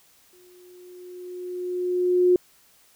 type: tone with exponential growth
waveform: sine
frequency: 360 Hz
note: F#4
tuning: 47 cents flat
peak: -13 dBFS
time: 0.33-2.36 s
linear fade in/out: 2 ms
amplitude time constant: 440 ms
effects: white hiss -58 dBFS RMS until 2.95 s